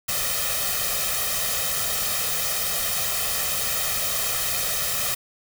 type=noise with comb filter; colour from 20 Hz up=white; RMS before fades=-25 dBFS; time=0.08-5.15 s; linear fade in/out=10 ms; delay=1.6 ms; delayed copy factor=+0.85; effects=none